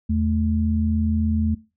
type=tone pair together; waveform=sine; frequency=81.73 / 218.2 Hz; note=E2 / A3; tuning=-14 / -14 cents; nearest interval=octave + perfect fourth; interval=1700 cents; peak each=-21 dBFS; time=0.09-1.55 s; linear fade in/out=10 ms; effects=noise-tail reverb RT60 0.3 s tail -20 dB re dry